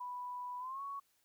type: tone with pitch glide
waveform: sine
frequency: 987.8 to 1115.2 Hz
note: B5 to C#6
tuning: 0 to +10 cents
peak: -40 dBFS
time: 0-1 s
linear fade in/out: 10 ms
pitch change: +210 cents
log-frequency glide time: 0.59-0.82 s
effects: white hiss -75 dBFS RMS until 1.24 s